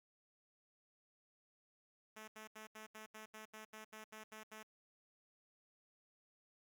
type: tone bursts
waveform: 5% pulse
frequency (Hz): 217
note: A3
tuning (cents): -24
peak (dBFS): -40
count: 13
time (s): 2.16-4.632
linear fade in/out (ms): 10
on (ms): 120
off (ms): 76
effects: none